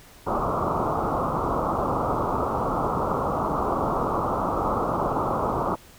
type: low-pass noise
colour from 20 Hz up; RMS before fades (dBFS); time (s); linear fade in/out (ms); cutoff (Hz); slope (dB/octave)
white; -25; 0.26-5.76; 20; 1300; 96
effects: pink hiss -50 dBFS RMS until 5.98 s